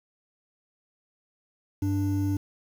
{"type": "tone pair together", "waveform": "triangle", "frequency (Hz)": [98, 294], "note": ["G2", "D4"], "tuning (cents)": [0, 2], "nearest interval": "octave + perfect fifth", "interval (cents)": 1902, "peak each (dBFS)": -23, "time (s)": [1.82, 2.37], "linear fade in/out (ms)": 5, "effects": ["tanh soft clip ceiling -18 dBFS", "8-bit"]}